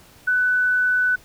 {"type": "tone", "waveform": "sine", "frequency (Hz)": 1495, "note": "F#6", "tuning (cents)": 17, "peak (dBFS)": -16, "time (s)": [0.27, 1.16], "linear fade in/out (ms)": 10, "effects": ["pink hiss -50 dBFS RMS until 1.24 s"]}